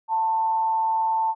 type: tone with amplitude modulation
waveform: sine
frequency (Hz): 891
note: A5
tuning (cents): +22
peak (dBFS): -18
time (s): 0.08-1.35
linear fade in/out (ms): 50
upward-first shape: sine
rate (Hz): 176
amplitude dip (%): 35
effects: none